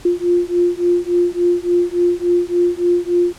sine beating tone pair, 349.2 / 352.7 Hz, F4 / F4, 0 / +17 cents, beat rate 3.5 Hz, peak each -16 dBFS, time 0.05-3.33 s, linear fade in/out 5 ms, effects pink hiss -41 dBFS RMS until 3.38 s + low-pass 10000 Hz 12 dB/octave

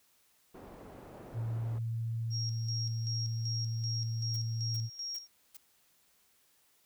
white low-pass noise, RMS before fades -50 dBFS, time 0.54-1.79 s, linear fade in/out 10 ms, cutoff 580 Hz, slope 12 dB/octave
sine tone, 114.3 Hz, A#2, 34 cents flat, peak -32 dBFS, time 1.33-4.9 s, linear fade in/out 50 ms
sine tone with tremolo, 5588 Hz, F8, in tune, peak -36 dBFS, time 2.3-5.28 s, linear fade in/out 50 ms, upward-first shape square, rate 2.6 Hz, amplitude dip 70%
blue noise bursts, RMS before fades -49 dBFS, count 4, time 4.34-5.568 s, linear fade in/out 0 ms, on 22 ms, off 380 ms
effects white hiss -69 dBFS RMS until 6.85 s

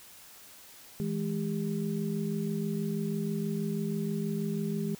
sine tone cluster, 163.4 / 209.6 / 399.4 Hz, E3 / G#3 / G4, -15 / +16 / +32 cents, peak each -33 / -32 / -37 dBFS, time 1-4.95 s, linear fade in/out 0 ms, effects white hiss -52 dBFS RMS until 4.99 s

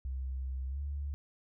sine tone with pitch glide, 65.41 to 71.33 Hz, C2 to D2, 0 to -50 cents, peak -34 dBFS, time 0.05-1.14 s, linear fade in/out 0 ms, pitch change +150 cents, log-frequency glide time 0.68-0.8 s, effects none

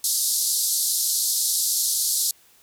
white band-pass noise, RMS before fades -23 dBFS, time 0.04-2.31 s, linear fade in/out 2 ms, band 4000 to 13000 Hz, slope 48 dB/octave, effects white hiss -56 dBFS RMS until 2.62 s

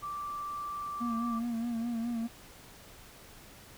sine tone, 1170 Hz, D6, 7 cents flat, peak -35 dBFS, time 0.02-1.4 s, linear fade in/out 20 ms
triangle tone with vibrato, 233.1 Hz, A#3, in tune, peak -29 dBFS, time 1-2.28 s, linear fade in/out 20 ms, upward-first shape sine, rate 4.8 Hz, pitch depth 52 cents each way
effects pink hiss -53 dBFS RMS until 3.77 s

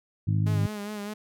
harmonic tone, 52.2 Hz, G#1, 10 cents sharp, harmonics 2 / 3 / 4 / 5 / 6, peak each -23 / -27 / -36 / -40 / -41 dBFS, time 0.27-0.67 s, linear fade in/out 10 ms
sawtooth tone with vibrato, 207.7 Hz, G#3, in tune, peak -29 dBFS, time 0.46-1.14 s, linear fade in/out 10 ms, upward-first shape sine, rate 4.9 Hz, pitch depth 45 cents each way
effects none

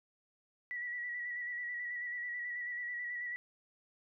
sine tone with vibrato, 1941 Hz, B6, 31 cents flat, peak -37 dBFS, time 0.71-3.36 s, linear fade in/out 0 ms, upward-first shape square, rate 9.2 Hz, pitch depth 26 cents each way, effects none

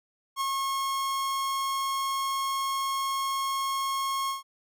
45% pulse tone with ADSR envelope, 1086 Hz, C#6, 36 cents flat, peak -25 dBFS, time 0.36-4.43 s, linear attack 51 ms, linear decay 9 ms, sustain -2 dB, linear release 140 ms, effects none

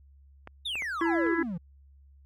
clicks, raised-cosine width 0.5 ms, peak -27 dBFS, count 5, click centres 0.474 / 0.755 / 0.822 / 1.01 / 1.266 s
triangle exponential sweep, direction down, 3814 to 158.8 Hz, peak -29 dBFS, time 0.65-1.58 s, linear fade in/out 10 ms
harmonic tone, 333.6 Hz, E4, 21 cents sharp, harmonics 1 / 3 / 4 / 5 / 6, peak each -25 / -37 / -38 / -32 / -38 dBFS, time 1.01-1.43 s, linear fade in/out 5 ms
effects added 69 Hz sine -53 dBFS peak until 2.25 s

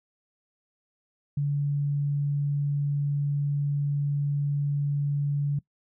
sine tone, 143.5 Hz, D3, 40 cents flat, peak -23 dBFS, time 1.37-5.59 s, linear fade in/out 5 ms, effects noise-tail reverb RT60 0.1 s tail -21 dB re dry

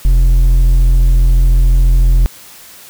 sine tone with hard clipping, 42.92 Hz, F1, 29 cents flat, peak -7 dBFS, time 0.05-2.26 s, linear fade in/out 0 ms, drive 5 dB, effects white hiss -37 dBFS RMS until 2.89 s

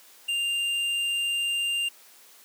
sine tone with hard clipping, 2794 Hz, F7, in tune, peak -26 dBFS, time 0.28-1.89 s, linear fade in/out 10 ms, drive 7 dB, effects white hiss -53 dBFS RMS until 2.44 s + high-pass 300 Hz 12 dB/octave

